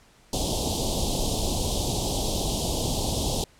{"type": "band-stop noise", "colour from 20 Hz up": "pink", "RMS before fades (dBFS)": -26, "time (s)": [0.33, 3.44], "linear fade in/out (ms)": 2, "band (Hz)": [900, 3100], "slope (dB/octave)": 48, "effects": ["pink hiss -57 dBFS RMS until 3.59 s", "low-pass 10000 Hz 12 dB/octave"]}